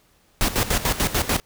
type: noise with tremolo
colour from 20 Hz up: pink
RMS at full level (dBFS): -20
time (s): 0.41-1.4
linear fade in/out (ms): 0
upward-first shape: square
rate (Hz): 6.8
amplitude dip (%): 75
effects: pink hiss -60 dBFS RMS until 1.45 s